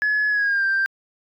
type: tone with pitch glide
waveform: sine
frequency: 1700 to 1577 Hz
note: G#6 to G6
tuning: +40 to +10 cents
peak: -16 dBFS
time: 0.02-0.86 s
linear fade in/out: 0 ms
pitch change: -130 cents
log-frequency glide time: 0.29-0.65 s
effects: tanh soft clip ceiling -15 dBFS